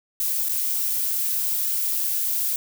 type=noise with dropouts; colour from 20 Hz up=violet; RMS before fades=-24 dBFS; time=0.2-2.56 s; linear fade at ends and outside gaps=1 ms; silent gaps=0.487-0.493 s; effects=none